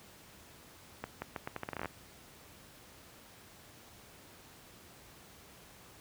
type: accelerating click train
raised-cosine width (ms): 0.5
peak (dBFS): -22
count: 14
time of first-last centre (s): 1.04-1.857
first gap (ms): 180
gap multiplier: 0.79
effects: pink hiss -56 dBFS RMS until 6 s + high-pass 60 Hz 12 dB/octave